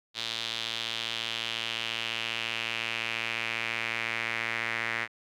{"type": "tone with band-pass filter sweep", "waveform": "sawtooth", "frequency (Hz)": 114.4, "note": "A#2", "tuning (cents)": -32, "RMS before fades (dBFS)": -33, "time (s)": [0.14, 5.08], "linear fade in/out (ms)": 50, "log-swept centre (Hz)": [3700, 2000], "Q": 3.4, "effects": []}